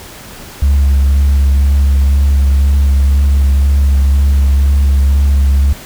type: tone with vibrato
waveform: sine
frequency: 69.3 Hz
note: C#2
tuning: in tune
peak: -4 dBFS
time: 0.62-5.73 s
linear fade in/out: 5 ms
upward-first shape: triangle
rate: 2 Hz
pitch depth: 23 cents each way
effects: tanh soft clip ceiling -5 dBFS + pink hiss -32 dBFS RMS until 5.85 s